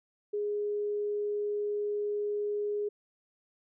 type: tone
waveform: sine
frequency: 414.3 Hz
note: G#4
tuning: 4 cents flat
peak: -29 dBFS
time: 0.33-2.89 s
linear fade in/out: 10 ms
effects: none